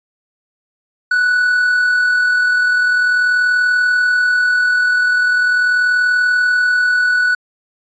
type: tone with amplitude modulation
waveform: triangle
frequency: 1480 Hz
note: F#6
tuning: in tune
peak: -8 dBFS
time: 1.11-7.35 s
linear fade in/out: 5 ms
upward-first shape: sine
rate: 40.4 Hz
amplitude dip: 30%
effects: resampled to 16000 Hz